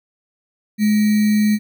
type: tone with sample-and-hold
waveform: sine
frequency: 211.4 Hz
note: G#3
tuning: 31 cents sharp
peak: -12 dBFS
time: 0.78-1.59 s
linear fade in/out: 50 ms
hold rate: 2100 Hz
effects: none